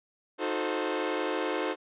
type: chord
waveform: sawtooth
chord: D# diminished seventh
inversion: none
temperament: equal with one note detuned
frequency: 311.1 / 362.6 / 440 / 523.3 Hz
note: D#4 / F#4 / A4 / C5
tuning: 0 / -35 / 0 / 0 cents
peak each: -30 dBFS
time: 0.38-1.76 s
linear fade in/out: 50 ms
effects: resampled to 8000 Hz